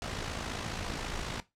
pink noise with amplitude modulation, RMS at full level -34 dBFS, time 0.02-1.4 s, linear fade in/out 0 ms, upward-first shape sine, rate 54.7 Hz, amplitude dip 55%, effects noise-tail reverb RT60 0.2 s tail -17 dB re dry + low-pass 6000 Hz 12 dB/octave

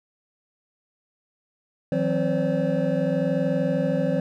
triangle tone cluster, 161.6 / 182.3 / 263.2 / 519 / 572 Hz, E3 / F#3 / C4 / C5 / D5, -34 / -25 / +10 / -14 / -46 cents, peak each -25 dBFS, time 1.92-4.2 s, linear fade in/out 2 ms, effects tanh soft clip ceiling -8 dBFS

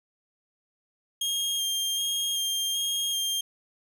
sawtooth tone with vibrato, 3221 Hz, G7, 46 cents sharp, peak -23 dBFS, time 1.21-3.41 s, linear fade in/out 5 ms, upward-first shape square, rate 1.3 Hz, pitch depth 13 cents each way, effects none

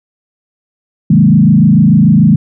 sine tone with frequency modulation, 185 Hz, F#3, in tune, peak -3 dBFS, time 1.1-2.36 s, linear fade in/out 5 ms, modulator 26.8 Hz, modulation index 1.8, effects none

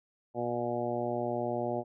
harmonic tone, 120.1 Hz, B2, 48 cents flat, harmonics 1 / 2 / 3 / 4 / 5 / 6 / 7, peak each -41 / -38 / -36 / -39 / -35 / -37 / -41 dBFS, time 0.34-1.84 s, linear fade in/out 50 ms, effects none

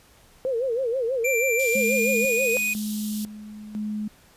sine tone with vibrato, 493.9 Hz, B4, in tune, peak -22 dBFS, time 0.45-2.57 s, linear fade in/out 0 ms, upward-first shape sine, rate 6.2 Hz, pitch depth 160 cents each way
square tone with pitch glide, 2356 to 2483 Hz, D7 to D#7, +5 to -4 cents, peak -23 dBFS, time 1.24-2.74 s, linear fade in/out 10 ms, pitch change +91 cents, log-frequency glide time 1.63-2.49 s
white high-pass noise, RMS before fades -36 dBFS, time 1.59-3.25 s, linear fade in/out 5 ms, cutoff 3000 Hz, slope 48 dB/octave
sine tone with tremolo, 211.9 Hz, G#3, 35 cents sharp, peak -26 dBFS, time 1.75-4.08 s, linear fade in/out 5 ms, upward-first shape square, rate 1 Hz, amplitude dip 70%
effects pink hiss -55 dBFS RMS until 4.36 s + resampled to 32000 Hz

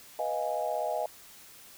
sine chord, F half-diminished seventh, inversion second, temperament equal, 493.9 / 622.3 / 698.5 / 830.6 Hz, Cb5 / Eb5 / F5 / Ab5, 0 / 0 / 0 / 0 cents, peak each -37 / -32 / -34 / -35 dBFS, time 0.19-1.06 s, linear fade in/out 2 ms, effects white hiss -52 dBFS RMS until 1.77 s

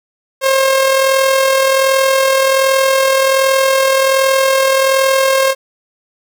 sawtooth tone with amplitude modulation, 535 Hz, C5, 38 cents sharp, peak -4 dBFS, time 0.41-5.55 s, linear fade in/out 50 ms, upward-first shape sine, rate 41.3 Hz, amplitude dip 40%, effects none

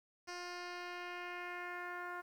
10% pulse tone with low-pass filter sweep, 354.1 Hz, F4, 24 cents sharp, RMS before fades -45 dBFS, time 0.27-2.22 s, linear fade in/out 20 ms, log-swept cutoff 5700 to 1400 Hz, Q 1.9, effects 11-bit

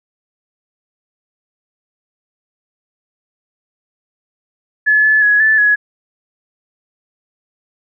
sine tone with pitch steps, 1714 / 1727 / 1678 / 1749 / 1682 Hz, A6 / A6 / G#6 / A6 / G#6, -46 / -33 / +17 / -11 / +22 cents, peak -8 dBFS, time 4.86-5.76 s, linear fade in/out 20 ms, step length 180 ms, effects none

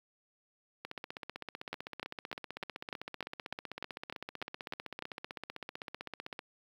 two click trains, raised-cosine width 0.3 ms, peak -24 / -21 dBFS, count 88 / 12, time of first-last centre 0.85-6.391 / 1.73-5.023 s, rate 15.7 / 3.34 Hz, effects high-pass 150 Hz 12 dB/octave + 9-bit

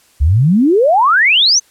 sine exponential sweep, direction up, 64.7 to 6390 Hz, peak -7 dBFS, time 0.2-1.6 s, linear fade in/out 20 ms, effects white hiss -51 dBFS RMS until 1.7 s + low-pass 12000 Hz 12 dB/octave

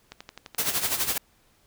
click train, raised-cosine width 0.2 ms, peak -22 dBFS, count 10, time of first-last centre 0.12-0.889 s, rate 11.7 Hz
white noise with tremolo, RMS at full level -24 dBFS, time 0.58-1.18 s, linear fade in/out 5 ms, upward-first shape sine, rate 12 Hz, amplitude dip 70%
effects pink hiss -63 dBFS RMS until 1.66 s

